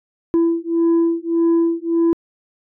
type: beating tone pair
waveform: sine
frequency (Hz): 333.5 / 335.2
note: E4 / E4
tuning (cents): +20 / +29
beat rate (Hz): 1.7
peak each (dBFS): -15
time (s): 0.34-2.13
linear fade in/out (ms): 0
effects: tanh soft clip ceiling -11 dBFS